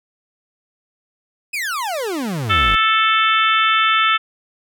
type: exponential sweep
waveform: 40% pulse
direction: down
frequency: 2616 to 42.68 Hz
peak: -20 dBFS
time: 1.53-2.76 s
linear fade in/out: 10 ms
type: harmonic tone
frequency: 440 Hz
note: A4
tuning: in tune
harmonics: 3 / 4 / 5 / 6 / 7 / 8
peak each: -15 / -22 / -22 / -22 / -23 / -23 dBFS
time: 2.49-4.18 s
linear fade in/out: 20 ms
effects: none